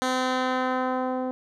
10% pulse tone with low-pass filter sweep, 256.5 Hz, C4, 34 cents flat, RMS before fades -26 dBFS, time 0.02-1.31 s, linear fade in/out 0 ms, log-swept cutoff 8400 to 520 Hz, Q 0.8, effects none

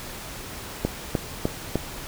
click train, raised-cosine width 2 ms, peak -8 dBFS, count 4, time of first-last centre 0.85-1.756 s, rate 3.31 Hz, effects pink hiss -37 dBFS RMS until 2.07 s

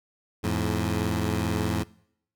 15% pulse tone pair together, 84.93 / 107 Hz, F2 / A2, -48 / -48 cents, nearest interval major third, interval 400 cents, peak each -21 dBFS, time 0.43-1.84 s, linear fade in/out 20 ms, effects noise-tail reverb RT60 0.7 s tail -22 dB re dry

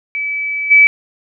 sine tone with level steps, 2298 Hz, D7, 38 cents flat, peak -17 / -4 dBFS, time 0.15-0.87 s, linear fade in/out 0 ms, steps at 0.7 s, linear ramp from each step 20 ms, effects none

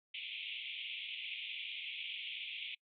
white band-pass noise, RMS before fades -44 dBFS, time 0.14-2.75 s, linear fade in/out 5 ms, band 2200 to 3500 Hz, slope 96 dB/octave, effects noise-tail reverb RT60 0.1 s tail -26 dB re dry

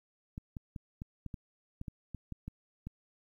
clicks, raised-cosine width 5 ms, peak -28 dBFS, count 12, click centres 0.379 / 0.568 / 0.762 / 1.019 / 1.263 / 1.342 / 1.814 / 1.882 / 2.147 / 2.323 / 2.48 / 2.87 s, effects 11-bit

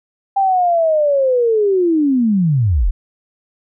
sine linear sweep, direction down, 796 to 31 Hz, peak -11 dBFS, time 0.36-2.91 s, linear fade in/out 10 ms, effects none

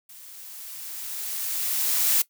blue noise with level ramp, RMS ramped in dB -46 to -20 dBFS, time 0.09-2.22 s, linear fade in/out 5 ms, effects noise-tail reverb RT60 0.1 s tail -19 dB re dry

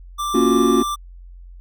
square tone, 1178 Hz, D6, 5 cents sharp, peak -22 dBFS, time 0.18-0.96 s, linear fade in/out 20 ms
triangle chord, Gb major seventh, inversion first, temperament equal with one note detuned, 233.1 / 277.2 / 349.2 / 371.5 Hz, Bb3 / Db4 / F4 / Gb4, 0 / 0 / 0 / +7 cents, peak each -17 dBFS, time 0.34-0.83 s, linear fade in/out 10 ms
effects added 44 Hz sine -37 dBFS peak until 1.6 s

